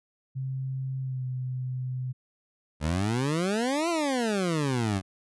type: tone with pitch glide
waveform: sine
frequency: 132.3 to 127.79 Hz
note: C3 to C3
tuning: +20 to -40 cents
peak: -29 dBFS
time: 0.35-2.13 s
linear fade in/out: 20 ms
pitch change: -60 cents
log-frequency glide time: 1.01-1.24 s
type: exponential two-way sweep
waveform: 20% pulse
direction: up then down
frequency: 72.2 to 349.2 to 91.5 Hz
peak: -20 dBFS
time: 2.8-5.02 s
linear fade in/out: 50 ms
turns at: 3.89 s
effects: resampled to 24000 Hz